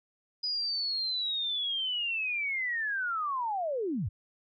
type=linear sweep; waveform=sine; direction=down; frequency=4978 to 72.5 Hz; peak=-29 dBFS; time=0.43-4.09 s; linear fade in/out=10 ms; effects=none